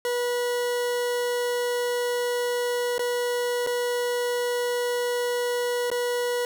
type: tone with dropouts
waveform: 40% pulse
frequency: 486.4 Hz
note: B4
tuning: 26 cents flat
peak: -23 dBFS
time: 0.05-6.45 s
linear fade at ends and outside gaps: 1 ms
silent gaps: 2.981-2.993 / 3.665-3.671 / 5.902-5.915 s
effects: none